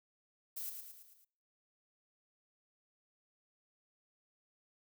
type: noise with echo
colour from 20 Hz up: violet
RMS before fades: -42 dBFS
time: 0.56-0.7 s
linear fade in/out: 10 ms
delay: 110 ms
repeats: 5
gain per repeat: -5 dB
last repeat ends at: 1.25 s
effects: noise-tail reverb RT60 0.6 s tail -25 dB re dry